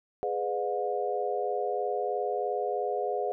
sine chord, G# diminished seventh, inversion none, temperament just, 415.3 / 498.4 / 598 / 717.6 Hz, G#4 / B4 / D5 / F5, 0 / +16 / +31 / +47 cents, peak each -32 / -33 / -36 / -32 dBFS, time 0.23-3.32 s, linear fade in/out 0 ms, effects none

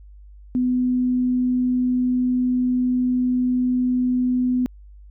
sine tone, 250.7 Hz, B3, 26 cents sharp, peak -17 dBFS, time 0.55-4.66 s, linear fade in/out 0 ms, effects added 50 Hz sine -41 dBFS peak until 5.1 s

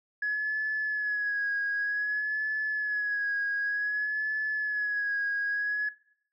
sine tone with vibrato, 1685 Hz, G#6, 25 cents sharp, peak -26 dBFS, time 0.22-5.89 s, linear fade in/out 5 ms, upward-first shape sine, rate 0.54 Hz, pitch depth 43 cents each way, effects noise-tail reverb RT60 0.7 s tail -20 dB re dry + tanh soft clip ceiling -22 dBFS

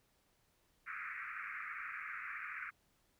pink band-pass noise, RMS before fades -45 dBFS, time 0.86-2.71 s, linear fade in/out 20 ms, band 1200 to 2400 Hz, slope 96 dB/octave, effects pink hiss -75 dBFS RMS until 3.19 s

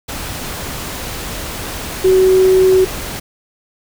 sine tone in noise, 375.2 Hz, F#4, 24 cents sharp, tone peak -7 dBFS, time 2.04-2.85 s, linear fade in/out 10 ms, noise pink, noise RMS -25 dBFS, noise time 0.08-3.2 s, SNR +15 dB, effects none

